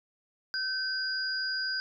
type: tone pair together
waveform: sine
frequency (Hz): 1536 / 4876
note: G6 / D#8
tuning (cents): -36 / -36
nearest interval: octave + minor sixth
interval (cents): 2000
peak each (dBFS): -32 / -32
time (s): 0.54-1.8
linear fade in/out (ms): 0
effects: none